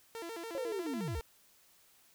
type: tone with vibrato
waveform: sawtooth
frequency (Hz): 392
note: G4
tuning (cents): 0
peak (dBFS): -37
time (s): 0.15-1.21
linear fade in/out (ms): 0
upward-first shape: square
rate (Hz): 7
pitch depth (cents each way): 260
type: linear sweep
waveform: sine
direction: down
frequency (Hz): 560 to 50.9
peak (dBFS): -35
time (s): 0.55-1.2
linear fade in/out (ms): 0
effects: white hiss -65 dBFS RMS until 2.14 s